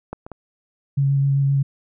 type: clicks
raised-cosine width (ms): 1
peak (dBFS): -15 / -22 / -20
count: 3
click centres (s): 0.13 / 0.265 / 0.317
type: tone with vibrato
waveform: sine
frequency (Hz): 138.59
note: C#3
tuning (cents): 0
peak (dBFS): -15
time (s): 0.97-1.63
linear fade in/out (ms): 10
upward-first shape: square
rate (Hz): 7.7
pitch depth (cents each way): 10
effects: none